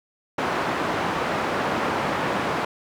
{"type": "band-pass noise", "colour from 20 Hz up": "white", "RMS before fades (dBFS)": -25, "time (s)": [0.38, 2.65], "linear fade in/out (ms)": 5, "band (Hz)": [130, 1200], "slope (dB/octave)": 12, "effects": []}